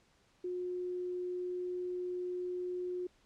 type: tone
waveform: sine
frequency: 360.1 Hz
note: F#4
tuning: 47 cents flat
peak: -35 dBFS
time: 0.44-3.07 s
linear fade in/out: 5 ms
effects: pink hiss -69 dBFS RMS until 3.25 s + low-pass 7000 Hz 12 dB/octave